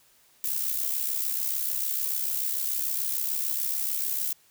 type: noise with amplitude modulation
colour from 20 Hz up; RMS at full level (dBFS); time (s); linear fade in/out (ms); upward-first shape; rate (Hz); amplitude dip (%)
violet; -26; 0.44-4.33; 2; sine; 66.8; 60
effects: white hiss -61 dBFS RMS until 4.5 s